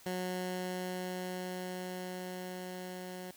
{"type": "tone with level ramp", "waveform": "15% pulse", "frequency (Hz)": 182.7, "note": "F#3", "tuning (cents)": -22, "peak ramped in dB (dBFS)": [-28, -36], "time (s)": [0.06, 3.31], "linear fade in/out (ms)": 2, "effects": ["white hiss -58 dBFS RMS until 3.36 s"]}